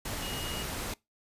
sine tone in noise, 2876 Hz, F#7, 50 cents flat, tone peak -39 dBFS, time 0.22-0.63 s, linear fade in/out 5 ms, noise pink, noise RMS -36 dBFS, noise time 0.05-0.94 s, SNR -6 dB, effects noise-tail reverb RT60 0.2 s tail -23 dB re dry + resampled to 32000 Hz

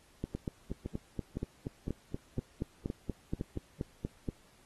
two click trains, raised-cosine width 3 ms, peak -21 / -22 dBFS, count 18 / 7, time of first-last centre 0.24-4.288 / 0.35-3.411 s, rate 4.2 / 1.96 Hz, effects pink hiss -64 dBFS RMS until 4.65 s + AAC 32 kbps

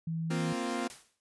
sine tone, 163.3 Hz, E3, 16 cents flat, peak -31 dBFS, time 0.07-0.53 s, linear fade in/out 5 ms
sawtooth chord, Bb suspended second, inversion none, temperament equal, 233.1 / 261.6 / 349.2 Hz, Bb3 / C4 / F4, 0 / 0 / 0 cents, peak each -32 / -32 / -33 dBFS, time 0.3-0.88 s, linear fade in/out 10 ms
white noise with exponential decay, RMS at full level -43 dBFS, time 0.9-1.2 s, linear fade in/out 0 ms, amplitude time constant 64 ms
effects noise-tail reverb RT60 0.1 s tail -21 dB re dry + resampled to 24000 Hz

